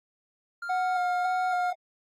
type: tone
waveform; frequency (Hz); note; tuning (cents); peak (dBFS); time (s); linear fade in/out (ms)
triangle; 1396.9; F6; 0; -31; 0.62-1.71; 5
type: tone with vibrato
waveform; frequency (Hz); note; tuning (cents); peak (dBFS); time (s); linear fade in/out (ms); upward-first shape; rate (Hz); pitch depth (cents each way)
triangle; 729; F#5; -26; -23; 0.69-1.73; 10; square; 1.8; 18
effects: AAC 48 kbps